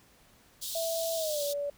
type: high-pass noise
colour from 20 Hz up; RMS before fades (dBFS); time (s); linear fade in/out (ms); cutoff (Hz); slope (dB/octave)
pink; -37; 0.61-1.54; 20; 3400; 48
type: tone with pitch glide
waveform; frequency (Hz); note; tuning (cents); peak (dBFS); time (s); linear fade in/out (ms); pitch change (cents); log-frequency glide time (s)
sine; 659.3 to 574; E5 to D5; 0 to -40; -30; 0.75-1.7; 5; -240; 1.16-1.43
effects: pink hiss -61 dBFS RMS until 1.77 s